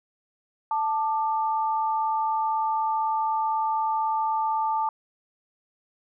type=tone pair together; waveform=sine; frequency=882 / 1188.9 Hz; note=A5 / D6; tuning=+4 / +21 cents; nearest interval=perfect fourth; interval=517 cents; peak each=-23 / -30 dBFS; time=0.71-4.89 s; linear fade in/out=2 ms; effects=none